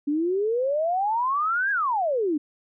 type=exponential two-way sweep; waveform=sine; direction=up then down; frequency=282.1 to 1666 to 282.1 Hz; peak=-21 dBFS; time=0.07-2.38 s; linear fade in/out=10 ms; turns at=1.71 s; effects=none